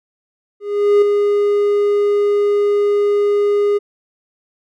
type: tone with ADSR envelope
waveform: triangle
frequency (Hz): 410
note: G#4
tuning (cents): -22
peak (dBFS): -5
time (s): 0.6-3.79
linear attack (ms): 420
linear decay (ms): 5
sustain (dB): -5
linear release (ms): 22
effects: none